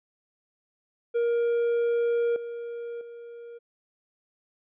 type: tone with level steps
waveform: triangle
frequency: 470.7 Hz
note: A#4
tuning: 17 cents sharp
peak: -20 / -31 / -38 dBFS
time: 1.14-3.59 s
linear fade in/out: 20 ms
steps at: 2.36 / 3.01 s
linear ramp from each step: 2 ms
effects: resampled to 8000 Hz

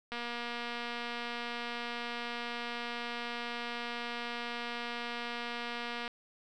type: click train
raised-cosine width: 0.3 ms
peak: -23 dBFS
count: 1419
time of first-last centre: 0.12-6.078 s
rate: 238 Hz
effects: none

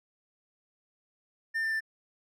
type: tone with pitch steps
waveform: triangle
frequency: 1800 / 1787.6 / 1775.2 Hz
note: A6 / A6 / A6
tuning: +39 / +27 / +15 cents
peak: -26 dBFS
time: 1.54-1.807 s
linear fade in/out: 20 ms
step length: 89 ms
effects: none

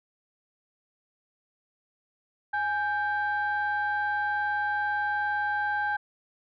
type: tone pair together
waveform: sine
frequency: 830.6 / 1570.6 Hz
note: G#5 / G6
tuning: 0 / +3 cents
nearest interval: major seventh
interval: 1103 cents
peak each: -27 dBFS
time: 2.53-5.97 s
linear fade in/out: 10 ms
effects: tanh soft clip ceiling -20 dBFS

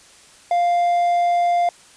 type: tone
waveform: triangle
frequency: 698.5 Hz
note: F5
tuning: in tune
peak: -13 dBFS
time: 0.51-1.69 s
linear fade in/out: 2 ms
effects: white hiss -48 dBFS RMS until 1.96 s + resampled to 22050 Hz

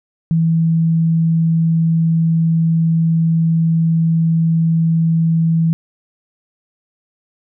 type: tone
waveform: sine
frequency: 163.8 Hz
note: E3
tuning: 11 cents flat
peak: -11 dBFS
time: 0.31-5.73 s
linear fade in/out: 0 ms
effects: none

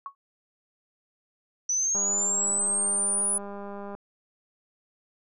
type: tone with exponential decay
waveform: sine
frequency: 1108.7 Hz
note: C#6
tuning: in tune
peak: -29 dBFS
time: 0.06-0.15 s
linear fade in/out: 1 ms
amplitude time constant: 18 ms
type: linear sweep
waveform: sine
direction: up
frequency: 5920 to 9956 Hz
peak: -23 dBFS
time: 1.69-3.38 s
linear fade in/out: 5 ms
type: click train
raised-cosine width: 1 ms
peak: -26 dBFS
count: 403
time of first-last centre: 1.95-3.95 s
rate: 201 Hz
effects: none

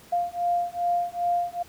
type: beating tone pair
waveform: sine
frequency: 698.5 / 701 Hz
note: F5 / F5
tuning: 0 / +6 cents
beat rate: 2.5 Hz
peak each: -26 dBFS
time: 0.12-1.63 s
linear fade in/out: 10 ms
effects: pink hiss -51 dBFS RMS until 1.68 s + high-pass 60 Hz 12 dB/octave

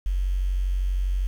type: tone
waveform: sine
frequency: 46.27 Hz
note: F#1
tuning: 1 cent sharp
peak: -21 dBFS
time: 0.06-1.27 s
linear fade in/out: 0 ms
effects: 8-bit

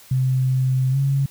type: tone with pitch glide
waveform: sine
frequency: 130 to 137.57 Hz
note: C3 to C#3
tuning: -11 to -13 cents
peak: -16 dBFS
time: 0.11-1.26 s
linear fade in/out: 5 ms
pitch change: +98 cents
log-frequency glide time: 0.91-0.97 s
effects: white hiss -47 dBFS RMS until 1.3 s

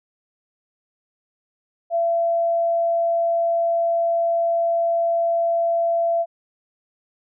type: tone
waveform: sine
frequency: 675 Hz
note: E5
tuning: 41 cents sharp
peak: -17 dBFS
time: 1.9-6.26 s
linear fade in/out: 50 ms
effects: none

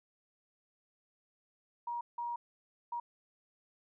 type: tone bursts at uneven times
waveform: sine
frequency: 950 Hz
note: A#5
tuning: 33 cents sharp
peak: -35 dBFS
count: 3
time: 1.87-2.01 / 2.18-2.36 / 2.92-3 s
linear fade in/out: 5 ms
effects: none

